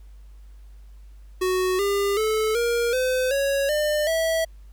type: tone with pitch steps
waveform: square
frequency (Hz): 370 / 401.2 / 435 / 471.6 / 511.3 / 554.4 / 601.1 / 651.7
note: F#4 / G4 / A4 / A#4 / C5 / C#5 / D5 / E5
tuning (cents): 0 / +40 / -20 / +20 / -40 / 0 / +40 / -20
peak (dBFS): -21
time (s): 1.41-4.45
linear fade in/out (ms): 10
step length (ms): 380
effects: added 50 Hz sine -42 dBFS peak until 4.72 s + pink hiss -64 dBFS RMS until 4.72 s